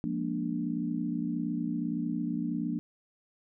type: chord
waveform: sine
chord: Bb dominant seventh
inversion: second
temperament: equal with one note detuned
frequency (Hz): 174.61 / 207.7 / 236.3 / 293.7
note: F3 / Ab3 / Bb3 / D4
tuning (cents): 0 / 0 / +24 / 0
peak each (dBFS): -35 / -39 / -33 / -34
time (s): 0.04-2.79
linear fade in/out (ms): 0
effects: none